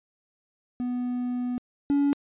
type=tone pair in turn; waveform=triangle; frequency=246.9 / 283.7 Hz; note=B3 / C#4; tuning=0 / +40 cents; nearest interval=major second; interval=240 cents; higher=second; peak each=-24 / -17 dBFS; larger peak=second; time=0.8-1.58 / 1.9-2.13 s; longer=first; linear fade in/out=0 ms; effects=tanh soft clip ceiling -13 dBFS + resampled to 8000 Hz